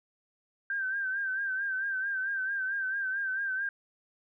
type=tone with vibrato; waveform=sine; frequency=1568 Hz; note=G6; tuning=in tune; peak=-29 dBFS; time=0.7-3.69 s; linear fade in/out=2 ms; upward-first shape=sine; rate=4.5 Hz; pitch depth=58 cents each way; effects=none